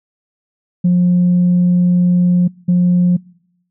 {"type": "tone pair in turn", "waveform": "sine", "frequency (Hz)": [177.9, 177.9], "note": ["F3", "F3"], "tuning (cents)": [32, 32], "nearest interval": "unison", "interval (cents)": 0, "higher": "neither", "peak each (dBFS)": -7, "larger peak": "neither", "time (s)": [[0.84, 2.48], [2.68, 3.17]], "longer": "first", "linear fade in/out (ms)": 10, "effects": ["noise-tail reverb RT60 0.8 s tail -26 dB re dry", "tanh soft clip ceiling -6 dBFS"]}